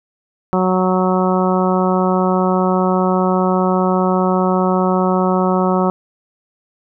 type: harmonic tone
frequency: 185 Hz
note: F#3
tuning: in tune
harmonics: 1 / 2 / 3 / 4 / 5 / 6 / 7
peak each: -16 / -19 / -21 / -22 / -23 / -24 / -24 dBFS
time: 0.53-5.9 s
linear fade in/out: 0 ms
effects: none